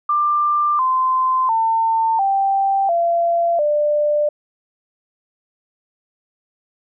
sine tone with pitch steps, 1188 / 1034.2 / 900.3 / 783.8 / 682.3 / 594 Hz, D6 / C6 / A5 / G5 / F5 / D5, +20 / -20 / +39 / 0 / -41 / +20 cents, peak -14 dBFS, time 0.09-4.29 s, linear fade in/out 5 ms, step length 700 ms, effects none

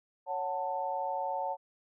sine chord, F# minor, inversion second, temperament just, 555 / 740 / 888 Hz, C#5 / F#5 / A5, +2 / 0 / +16 cents, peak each -37 / -36 / -34 dBFS, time 0.26-1.57 s, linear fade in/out 50 ms, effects none

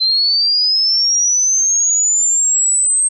sine linear sweep, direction up, 4066 to 8390 Hz, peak -11 dBFS, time 0-3.09 s, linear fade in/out 20 ms, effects none

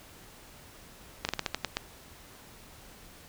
slowing click train, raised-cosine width 0.2 ms, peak -11 dBFS, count 8, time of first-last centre 1.25-1.77 s, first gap 39 ms, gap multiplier 1.21, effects pink hiss -52 dBFS RMS until 3.28 s

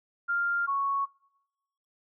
sine tone pair in turn, 1396.9 / 1108.7 Hz, F6 / C#6, 0 / 0 cents, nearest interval major third, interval 400 cents, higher first, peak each -25 dBFS, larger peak neither, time 0.28-0.67 / 0.67-1.06 s, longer neither, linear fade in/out 20 ms, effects noise-tail reverb RT60 0.9 s tail -24 dB re dry

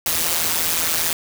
white noise with amplitude modulation, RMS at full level -17 dBFS, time 0.06-1.13 s, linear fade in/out 2 ms, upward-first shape sine, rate 165 Hz, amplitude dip 85%, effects none

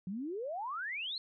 sine exponential sweep, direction up, 176 to 4301 Hz, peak -36 dBFS, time 0.07-1.18 s, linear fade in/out 2 ms, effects none

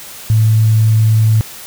sine tone, 110 Hz, A2, in tune, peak -7 dBFS, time 0.3-1.41 s, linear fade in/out 0 ms, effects white hiss -32 dBFS RMS until 1.66 s

